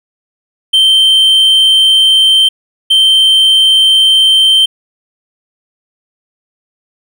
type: tone pair in turn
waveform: triangle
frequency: 3121 / 3121 Hz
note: G7 / G7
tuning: -8 / -8 cents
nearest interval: unison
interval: 0 cents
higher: neither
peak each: -3 dBFS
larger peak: neither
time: 0.73-2.49 / 2.9-4.66 s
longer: neither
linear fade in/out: 10 ms
effects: none